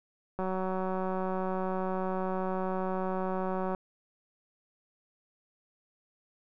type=click train; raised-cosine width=1 ms; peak=-20 dBFS; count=629; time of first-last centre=0.39-3.748 s; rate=187 Hz; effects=none